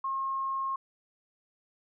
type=tone; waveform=sine; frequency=1076 Hz; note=C6; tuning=48 cents sharp; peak=-29 dBFS; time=0.04-0.76 s; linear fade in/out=5 ms; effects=none